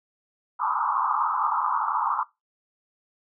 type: band-pass noise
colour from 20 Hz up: white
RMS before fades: -25 dBFS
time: 0.59-2.24 s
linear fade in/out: 20 ms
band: 840 to 1300 Hz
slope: 96 dB/octave
effects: noise-tail reverb RT60 0.2 s tail -19 dB re dry